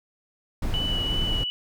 brown noise, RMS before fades -27 dBFS, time 0.62-1.44 s, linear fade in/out 5 ms
sine tone with vibrato, 2960 Hz, F#7, in tune, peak -26 dBFS, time 0.74-1.5 s, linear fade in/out 0 ms, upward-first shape sine, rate 2.7 Hz, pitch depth 15 cents each way
effects none

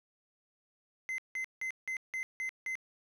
triangle tone bursts, 2061 Hz, C7, 27 cents flat, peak -32 dBFS, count 7, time 1.09-2.754 s, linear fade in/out 0 ms, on 92 ms, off 170 ms, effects none

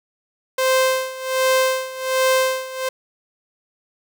sawtooth tone with tremolo, 521 Hz, C5, 7 cents flat, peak -10 dBFS, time 0.58-2.89 s, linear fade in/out 5 ms, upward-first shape sine, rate 1.3 Hz, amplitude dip 85%, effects none

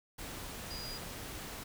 sine tone in noise, 4875 Hz, D#8, 36 cents flat, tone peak -43 dBFS, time 0.7-0.98 s, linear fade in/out 10 ms, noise pink, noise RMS -44 dBFS, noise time 0.18-1.64 s, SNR -2 dB, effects none

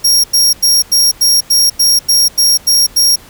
sawtooth tone bursts, 5588 Hz, F8, in tune, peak -4 dBFS, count 11, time 0.04-3.16 s, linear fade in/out 10 ms, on 200 ms, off 92 ms, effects pink hiss -39 dBFS RMS until 3.29 s

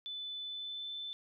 sine tone with pitch glide, 3500 to 3526 Hz, A7 to A7, -10 to +3 cents, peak -39 dBFS, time 0.06-1.13 s, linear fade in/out 0 ms, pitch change +13 cents, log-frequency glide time 0.43-0.9 s, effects none

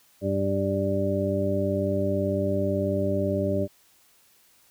harmonic tone, 98.1 Hz, G2, 2 cents sharp, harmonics 1 / 2 / 3 / 4 / 6, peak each -29 / -29 / -31 / -30 / -27 dBFS, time 0.21-3.68 s, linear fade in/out 50 ms, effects white hiss -60 dBFS RMS until 4.7 s

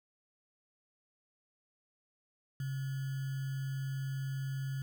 sine tone with sample-and-hold, 135 Hz, C#3, 45 cents flat, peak -34 dBFS, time 2.6-4.82 s, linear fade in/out 2 ms, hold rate 1575 Hz, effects none

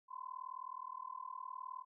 sine tone with amplitude modulation, 1026 Hz, C6, 34 cents flat, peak -40 dBFS, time 0.08-1.85 s, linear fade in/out 50 ms, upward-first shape sine, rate 39.3 Hz, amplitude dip 100%, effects none

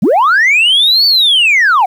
sine linear two-way sweep, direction up then down, 146.83 to 4565 to 701 Hz, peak -4 dBFS, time 0.02-1.86 s, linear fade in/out 10 ms, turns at 1.06 s, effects tanh soft clip ceiling -4 dBFS + 7-bit

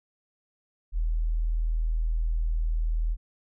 sine tone, 40.3 Hz, E1, 38 cents flat, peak -23 dBFS, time 0.92-3.17 s, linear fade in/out 50 ms, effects none

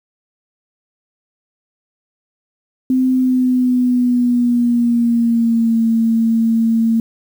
sine tone with pitch glide, 257.6 to 226.9 Hz, C4 to A#3, -27 to -47 cents, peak -11 dBFS, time 2.9-7 s, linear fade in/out 2 ms, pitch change -220 cents, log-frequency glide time 3.1-5.81 s, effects 7-bit

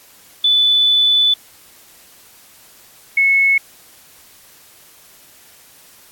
sine tone pair in turn, 3485 / 2195 Hz, A7 / C#7, -17 / -18 cents, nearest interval minor sixth, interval 801 cents, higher first, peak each -10 dBFS, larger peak neither, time 0.44-1.34 / 3.17-3.58 s, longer first, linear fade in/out 5 ms, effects white hiss -46 dBFS RMS until 6.11 s + AAC 64 kbps

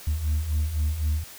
sine beating tone pair, 73.42 / 77.32 Hz, D2 / D#2, 0 / -10 cents, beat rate 3.9 Hz, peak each -27 / -22 dBFS, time 0.07-1.24 s, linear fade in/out 5 ms, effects tanh soft clip ceiling -19 dBFS + white hiss -44 dBFS RMS until 1.38 s

